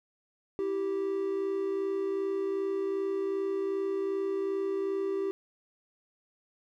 triangle tone pair together, 327.4 / 390 Hz, E4 / G4, -12 / -9 cents, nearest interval minor third, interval 303 cents, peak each -35 / -27 dBFS, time 0.59-5.31 s, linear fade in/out 0 ms, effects none

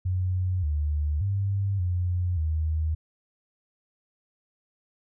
sine tone with pitch steps, 91.8 / 74.6 / 98.8 / 89.4 / 78.7 Hz, F#2 / D2 / G2 / F2 / D#2, -13 / +28 / +14 / +41 / +20 cents, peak -23 dBFS, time 0.05-2.95 s, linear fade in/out 10 ms, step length 580 ms, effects none

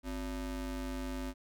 square ring-modulated tone, 155.56 Hz, D#3, in tune, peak -34 dBFS, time 0.03-1.34 s, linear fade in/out 50 ms, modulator 106 Hz, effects none

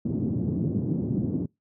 white band-pass noise, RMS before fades -27 dBFS, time 0.05-1.46 s, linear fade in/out 5 ms, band 100 to 280 Hz, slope 24 dB/octave, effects noise-tail reverb RT60 0.2 s tail -25 dB re dry

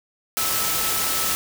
sine tone in noise, 1307 Hz, E6, 15 cents flat, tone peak -32 dBFS, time 0.37-1.35 s, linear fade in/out 0 ms, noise white, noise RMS -23 dBFS, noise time 0.37-1.35 s, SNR -12 dB, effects none

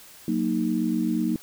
sine chord, D# minor, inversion first, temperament equal, 185 / 233.1 / 311.1 Hz, F#3 / A#3 / D#4, 0 / 0 / 0 cents, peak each -28 / -25 / -26 dBFS, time 0.28-1.36 s, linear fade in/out 2 ms, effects white hiss -48 dBFS RMS until 1.42 s

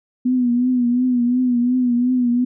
sine tone with vibrato, 246.9 Hz, B3, in tune, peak -14 dBFS, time 0.25-2.45 s, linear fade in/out 10 ms, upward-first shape triangle, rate 2.8 Hz, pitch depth 68 cents each way, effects none

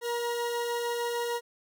40% pulse tone pair together, 474.2 / 955 Hz, A#4 / A#5, +30 / +42 cents, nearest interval octave, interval 1212 cents, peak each -29 / -35 dBFS, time 0.01-1.41 s, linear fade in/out 50 ms, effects none

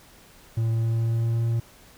triangle tone with pitch glide, 113.5 to 115.68 Hz, A#2 to A#2, -46 to -13 cents, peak -19 dBFS, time 0.57-1.6 s, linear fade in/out 5 ms, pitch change +33 cents, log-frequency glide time 0.73-1.45 s, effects pink hiss -52 dBFS RMS until 1.97 s

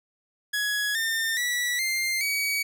sawtooth tone with pitch steps, 1677 / 1807.8 / 1948.8 / 2101 / 2265 Hz, G#6 / A6 / B6 / C7 / C#7, +16 / +46 / -24 / +7 / +37 cents, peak -21 dBFS, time 0.53-2.63 s, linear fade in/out 10 ms, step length 420 ms, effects none

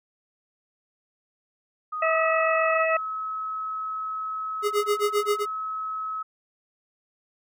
sine tone with pitch glide, 1244.5 to 1286.9 Hz, D#6 to E6, 0 to -42 cents, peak -28 dBFS, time 1.92-6.23 s, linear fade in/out 10 ms, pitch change +58 cents, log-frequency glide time 2.68-2.85 s
harmonic tone, 646 Hz, E5, 35 cents flat, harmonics 1 / 2 / 3 / 4, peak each -23 / -26 / -28 / -29 dBFS, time 2.02-2.97 s, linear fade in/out 5 ms
square tone with tremolo, 413.9 Hz, G#4, 6 cents flat, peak -20 dBFS, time 4.62-5.46 s, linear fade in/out 50 ms, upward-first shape sine, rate 7.6 Hz, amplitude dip 100%
effects none

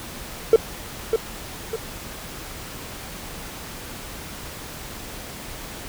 triangle tone with echo, 448.5 Hz, A4, 33 cents sharp, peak -5 dBFS, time 0.53-0.56 s, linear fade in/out 2 ms, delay 600 ms, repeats 2, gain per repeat -8 dB, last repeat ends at 1.76 s, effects tanh soft clip ceiling -3 dBFS + pink hiss -36 dBFS RMS until 5.88 s

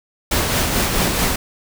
pink noise with tremolo, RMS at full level -17 dBFS, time 0.31-1.36 s, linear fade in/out 5 ms, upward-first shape sine, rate 4.6 Hz, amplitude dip 35%, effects none

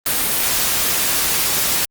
white noise, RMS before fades -18 dBFS, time 0.06-1.85 s, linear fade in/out 2 ms, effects Opus 32 kbps

